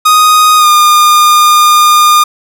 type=tone with pitch glide; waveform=45% pulse; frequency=1244.5 to 1213.3 Hz; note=D#6 to D#6; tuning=0 to -44 cents; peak=-3 dBFS; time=0.05-2.24 s; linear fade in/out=10 ms; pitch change=-44 cents; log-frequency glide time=0.57-0.67 s; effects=none